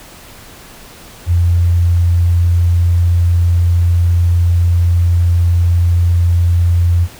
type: tone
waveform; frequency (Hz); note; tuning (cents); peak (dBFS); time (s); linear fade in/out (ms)
sine; 86.6; F2; -14; -8; 1.26-7.08; 50
effects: pink hiss -37 dBFS RMS until 7.19 s